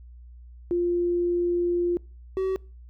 sine / triangle tone pair in turn, 349.2 / 379.7 Hz, F4 / F#4, 0 / +45 cents, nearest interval minor second, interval 145 cents, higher second, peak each -21 dBFS, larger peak neither, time 0.71-1.97 / 2.37-2.56 s, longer first, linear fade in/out 0 ms, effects noise-tail reverb RT60 0.4 s tail -26 dB re dry + added 60 Hz sine -43 dBFS peak until 2.89 s

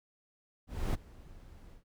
brown noise with ADSR envelope, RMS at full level -29 dBFS, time 0.67-1.84 s, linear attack 270 ms, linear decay 18 ms, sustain -23 dB, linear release 110 ms, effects none

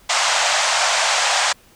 pink band-pass noise, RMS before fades -18 dBFS, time 0.09-1.53 s, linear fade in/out 10 ms, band 620 to 8100 Hz, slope 48 dB/octave, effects pink hiss -51 dBFS RMS until 1.75 s

